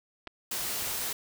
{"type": "clicks", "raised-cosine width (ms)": 0.3, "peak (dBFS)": -24, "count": 2, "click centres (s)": [0.272, 0.275]}
{"type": "noise", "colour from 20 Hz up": "white", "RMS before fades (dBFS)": -33, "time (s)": [0.51, 1.13], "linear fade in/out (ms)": 5}
{"effects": []}